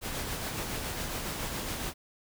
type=noise with tremolo; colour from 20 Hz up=pink; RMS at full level=-34 dBFS; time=0.01-1.94 s; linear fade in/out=50 ms; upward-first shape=sine; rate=7.2 Hz; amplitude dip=30%; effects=none